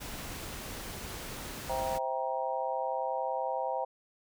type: noise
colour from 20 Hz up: pink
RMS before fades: -41 dBFS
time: 0-1.99 s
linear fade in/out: 20 ms
type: chord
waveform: sine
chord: C dominant seventh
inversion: none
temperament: just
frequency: 523.3 / 654.1 / 784.9 / 941.9 Hz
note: C5 / E5 / G5 / Bb5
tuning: 0 / -14 / +2 / +18 cents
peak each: -35 / -37 / -35 / -36 dBFS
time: 1.69-3.85 s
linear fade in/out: 10 ms
effects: none